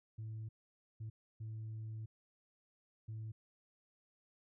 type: tone bursts at uneven times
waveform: sine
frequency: 110 Hz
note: A2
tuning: in tune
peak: -40 dBFS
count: 4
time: 0.18-0.49 / 1-1.1 / 1.4-2.06 / 3.08-3.32 s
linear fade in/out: 10 ms
effects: tanh soft clip ceiling -40 dBFS